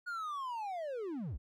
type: linear sweep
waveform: triangle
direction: down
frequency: 1459 to 39.76 Hz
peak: -35 dBFS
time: 0.06-1.38 s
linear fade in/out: 20 ms
effects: none